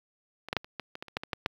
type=clicks; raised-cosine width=0.3 ms; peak=-24 / -13 / -10 / -28 / -19 / -23 / -22 / -30 / -13 / -21 / -13 / -10 dBFS; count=12; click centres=0.486 / 0.529 / 0.567 / 0.645 / 0.797 / 0.954 / 1.025 / 1.083 / 1.169 / 1.235 / 1.332 / 1.461 s; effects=high-pass 60 Hz 12 dB/octave + 8-bit